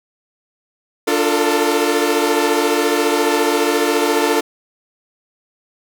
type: chord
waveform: sawtooth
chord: Bb major seventh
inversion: first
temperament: equal with one note detuned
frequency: 293.7 / 349.2 / 440 / 454.5 Hz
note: D4 / F4 / A4 / Bb4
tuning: 0 / 0 / 0 / -44 cents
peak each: -16 dBFS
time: 1.07-4.41 s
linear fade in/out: 10 ms
effects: none